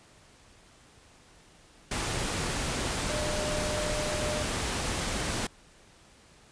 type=tone in noise; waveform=sine; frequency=604 Hz; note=D5; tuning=48 cents sharp; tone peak=-33 dBFS; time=3.09-4.43 s; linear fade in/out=5 ms; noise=pink; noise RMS=-31 dBFS; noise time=1.91-5.47 s; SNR=-5 dB; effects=pink hiss -57 dBFS RMS until 6.51 s + resampled to 22050 Hz